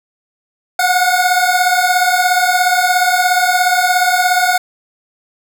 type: beating tone pair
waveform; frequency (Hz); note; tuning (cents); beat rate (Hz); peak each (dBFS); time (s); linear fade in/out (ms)
25% pulse; 719 / 736; F#5 / F#5; -50 / -9; 17; -10; 0.79-4.58; 5
effects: none